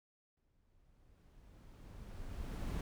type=noise with exponential growth; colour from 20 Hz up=brown; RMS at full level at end=-37 dBFS; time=0.37-2.81 s; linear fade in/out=2 ms; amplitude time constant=530 ms; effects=none